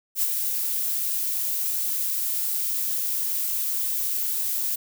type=noise with ADSR envelope; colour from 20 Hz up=violet; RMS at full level=-21 dBFS; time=0.15-4.76 s; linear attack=71 ms; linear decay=40 ms; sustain=-5 dB; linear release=10 ms; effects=none